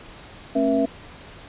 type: tone cluster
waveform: sine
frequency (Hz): 222.3 / 272.6 / 478.8 / 663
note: A3 / C#4 / A#4 / E5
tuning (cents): +18 / -29 / +46 / +10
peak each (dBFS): -28 / -20 / -26 / -22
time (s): 0.55-0.86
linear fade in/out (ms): 10
effects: pink hiss -43 dBFS RMS until 1.48 s + resampled to 8000 Hz